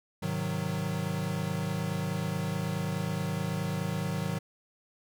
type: chord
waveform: square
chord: Ab dominant seventh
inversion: none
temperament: equal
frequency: 103.83 / 130.81 / 155.56 / 185 Hz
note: Ab2 / C3 / Eb3 / Gb3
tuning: 0 / 0 / 0 / 0 cents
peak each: -38 / -40 / -34 / -35 dBFS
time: 0.22-4.39 s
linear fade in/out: 10 ms
effects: none